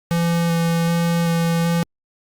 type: tone with vibrato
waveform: square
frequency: 168.4 Hz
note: E3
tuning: 37 cents sharp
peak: -17 dBFS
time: 0.11-1.83 s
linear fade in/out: 0 ms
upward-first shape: square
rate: 1.3 Hz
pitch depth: 9 cents each way
effects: Opus 48 kbps